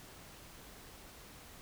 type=silence; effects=pink hiss -54 dBFS RMS until 1.61 s